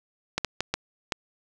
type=clicks; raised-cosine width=0.2 ms; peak=-8 dBFS; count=5; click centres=0.38 / 0.447 / 0.606 / 0.74 / 1.122 s; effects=none